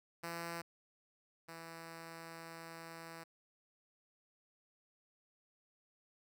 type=tone pair in turn; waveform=5% pulse; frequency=168.8 / 165.04 Hz; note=E3 / E3; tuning=+41 / +2 cents; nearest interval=unison; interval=39 cents; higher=first; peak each=-30 / -37 dBFS; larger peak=first; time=0.23-0.62 / 1.48-3.24 s; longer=second; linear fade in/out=10 ms; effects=none